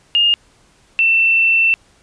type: tone pair in turn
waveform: sine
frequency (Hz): 2832 / 2682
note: F7 / E7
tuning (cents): +23 / +29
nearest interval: minor second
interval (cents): 94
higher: first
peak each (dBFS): -10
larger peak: neither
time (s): 0.15-0.34 / 0.99-1.74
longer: second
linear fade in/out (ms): 0
effects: pink hiss -53 dBFS RMS until 2.02 s + resampled to 22050 Hz